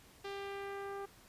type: tone with low-pass filter sweep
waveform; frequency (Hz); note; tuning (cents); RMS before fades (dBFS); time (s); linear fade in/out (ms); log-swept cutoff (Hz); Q
sawtooth; 397.1; G4; +22; -43; 0.24-1.06; 10; 4200 to 1200; 1.3
effects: pink hiss -61 dBFS RMS until 1.28 s + resampled to 32000 Hz